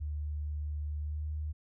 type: tone with pitch glide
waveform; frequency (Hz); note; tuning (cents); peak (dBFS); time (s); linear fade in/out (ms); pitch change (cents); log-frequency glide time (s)
sine; 74.6 to 76.12; D2 to D#2; +28 to -37; -33; 0-1.53; 20; +35; 0.97-1.26
effects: none